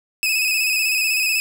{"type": "tone with vibrato", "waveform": "sawtooth", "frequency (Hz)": 2562, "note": "E7", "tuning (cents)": -50, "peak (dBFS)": -14, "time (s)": [0.23, 1.4], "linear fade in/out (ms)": 0, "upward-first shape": "square", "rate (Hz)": 16, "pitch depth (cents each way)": 37, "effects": []}